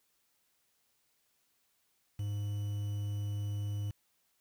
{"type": "tone with quantisation", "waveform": "triangle", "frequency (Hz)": 102.6, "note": "G#2", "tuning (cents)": -21, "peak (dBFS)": -31, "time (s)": [2.19, 3.91], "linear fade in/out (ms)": 5, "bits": 9, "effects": ["white hiss -75 dBFS RMS until 4.4 s"]}